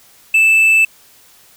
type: tone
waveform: triangle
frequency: 2637 Hz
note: E7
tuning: in tune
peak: -6 dBFS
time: 0.34-0.85 s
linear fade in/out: 5 ms
effects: white hiss -47 dBFS RMS until 1.56 s